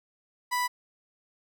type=tone; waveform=30% pulse; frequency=987.8 Hz; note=B5; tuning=in tune; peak=-23 dBFS; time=0.51-0.68 s; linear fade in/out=20 ms; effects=none